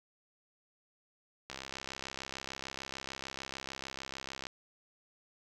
click train, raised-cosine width 0.2 ms, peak -23 dBFS, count 199, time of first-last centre 1.5-4.469 s, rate 66.7 Hz, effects 10-bit

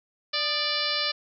harmonic tone with a mistuned harmonic, 587.3 Hz, D5, in tune, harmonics 1 / 2 / 3 / 4 / 5 / 6 / 7 / 8 / 9, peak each -36 / -35 / -35 / -34 / -33 / -33 / -31 / -31 / -34 dBFS, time 0.33-1.12 s, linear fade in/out 10 ms, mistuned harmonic 2, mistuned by +65 cents, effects none

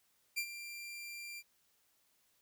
sawtooth tone with ADSR envelope, 2373 Hz, D7, 17 cents sharp, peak -29 dBFS, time 0.36-1.43 s, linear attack 21 ms, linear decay 72 ms, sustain -12 dB, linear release 47 ms, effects white hiss -74 dBFS RMS until 2.41 s

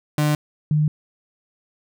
35% pulse / sine tone pair in turn, 150 / 151.57 Hz, D3 / D#3, +37 / -45 cents, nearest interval unison, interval 18 cents, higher second, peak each -15 dBFS, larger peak neither, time 0.18-0.35 / 0.71-0.88 s, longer neither, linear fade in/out 2 ms, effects none

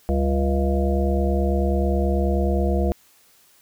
harmonic tone with a mistuned harmonic, 69.3 Hz, C#2, in tune, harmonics 1 / 3 / 5 / 7 / 9 / 10, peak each -20 / -25 / -27 / -28 / -30 / -30 dBFS, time 0.09-2.92 s, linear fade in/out 0 ms, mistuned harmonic 3, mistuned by -110 cents, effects white hiss -56 dBFS RMS until 3.61 s

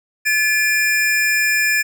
square tone pair together, 1726.2 / 2400 Hz, A6 / D7, -34 / +37 cents, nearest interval tritone, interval 571 cents, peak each -18 dBFS, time 0.25-1.83 s, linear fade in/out 20 ms, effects none

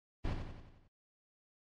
brown noise with echo, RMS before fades -35 dBFS, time 0.24-0.34 s, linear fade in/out 10 ms, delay 90 ms, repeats 6, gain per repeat -5 dB, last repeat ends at 0.88 s, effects low-pass 4000 Hz 12 dB/octave + AAC 48 kbps

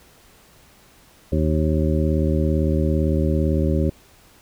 harmonic tone, 77.78 Hz, D#2, in tune, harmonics 1 / 2 / 3 / 4 / 5 / 7, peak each -20 / -23 / -25 / -26 / -27 / -28 dBFS, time 1.32-3.9 s, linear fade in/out 5 ms, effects pink hiss -52 dBFS RMS until 4.41 s

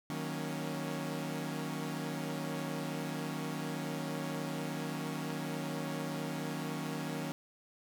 sawtooth chord, D# minor seventh, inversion none, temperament equal with one note detuned, 155.56 / 185 / 235.5 / 277.2 Hz, D#3 / F#3 / A#3 / C#4, 0 / 0 / +18 / 0 cents, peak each -36 / -39 / -39 / -37 dBFS, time 0.1-7.32 s, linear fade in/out 0 ms, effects none

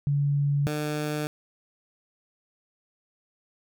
sine / 15% pulse tone pair in turn, 142.8 / 150.4 Hz, D3 / D3, -48 / +42 cents, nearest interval minor second, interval 90 cents, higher second, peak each -21 dBFS, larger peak neither, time 0.07-0.67 / 0.67-1.27 s, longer neither, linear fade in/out 0 ms, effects none

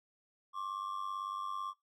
triangle ring-modulated tone, 1117 Hz, C#6, 13 cents sharp, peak -32 dBFS, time 0.53-1.74 s, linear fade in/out 50 ms, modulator 49 Hz, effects noise-tail reverb RT60 0.2 s tail -21 dB re dry

